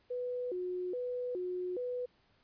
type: tone with vibrato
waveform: sine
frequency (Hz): 423.5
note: G#4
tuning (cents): +34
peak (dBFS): -34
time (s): 0.1-2.06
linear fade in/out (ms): 10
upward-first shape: square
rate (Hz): 1.2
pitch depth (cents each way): 270
effects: pink hiss -70 dBFS RMS until 2.43 s + resampled to 11025 Hz